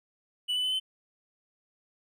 triangle tone with pitch steps, 2964 / 2995 / 3026 / 3058 Hz, F#7 / F#7 / F#7 / G7, +2 / +20 / +38 / -44 cents, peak -25 dBFS, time 0.48-0.8 s, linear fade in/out 20 ms, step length 80 ms, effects none

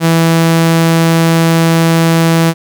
sawtooth tone, 164.81 Hz, E3, in tune, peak -3 dBFS, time 0-2.54 s, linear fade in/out 50 ms, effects none

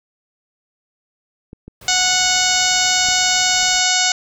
clicks, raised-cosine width 3 ms, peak -22 dBFS, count 3, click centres 1.531 / 1.68 / 3.087 s
pink noise, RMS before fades -40 dBFS, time 1.81-3.8 s, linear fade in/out 5 ms
harmonic tone, 736 Hz, F#5, 9 cents flat, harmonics 1 / 2 / 3 / 4 / 5 / 6 / 7 / 8 / 9 / 10, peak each -23 / -23 / -23 / -23 / -23 / -23 / -23 / -23 / -23 / -23 dBFS, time 1.88-4.12 s, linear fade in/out 2 ms
effects none

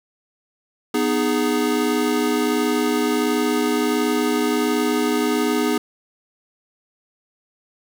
square chord, G# minor, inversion first, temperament equal with one note detuned, 246.9 / 308.3 / 415.3 Hz, B3 / D#4 / G#4, 0 / -16 / 0 cents, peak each -23 dBFS, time 0.94-5.78 s, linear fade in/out 5 ms, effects 8-bit

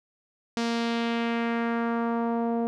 sawtooth tone with low-pass filter sweep, 232.7 Hz, A#3, 3 cents flat, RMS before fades -27 dBFS, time 0.57-2.67 s, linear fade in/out 0 ms, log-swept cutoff 5600 to 640 Hz, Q 1.5, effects none

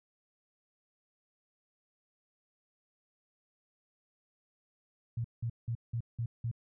sine tone bursts, 116.54 Hz, A#2, in tune, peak -31 dBFS, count 6, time 5.17-6.514 s, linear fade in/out 5 ms, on 74 ms, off 180 ms, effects none

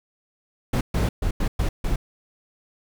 brown noise bursts at uneven times, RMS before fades -22 dBFS, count 6, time 0.73-0.81 / 0.94-1.09 / 1.22-1.31 / 1.4-1.48 / 1.59-1.69 / 1.84-1.96 s, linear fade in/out 5 ms, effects none

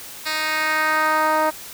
10% pulse tone with band-pass filter sweep, 311.1 Hz, D#4, in tune, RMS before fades -20 dBFS, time 0.25-1.51 s, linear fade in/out 20 ms, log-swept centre 3600 to 750 Hz, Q 1.3, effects white hiss -37 dBFS RMS until 1.73 s

